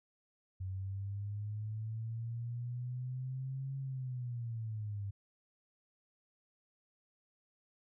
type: linear two-way sweep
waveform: sine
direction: up then down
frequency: 93 to 136.2 to 98.5 Hz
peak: -37 dBFS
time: 0.6-5.11 s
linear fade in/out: 10 ms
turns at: 3.77 s
effects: none